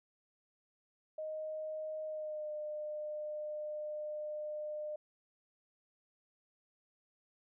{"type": "tone with pitch glide", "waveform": "sine", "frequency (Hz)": [622.3, 604.2], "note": ["D#5", "D5"], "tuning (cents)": [0, 49], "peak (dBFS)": -38, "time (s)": [1.18, 4.96], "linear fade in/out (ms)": 5, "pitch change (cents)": -51, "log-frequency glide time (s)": [2.05, 2.52], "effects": []}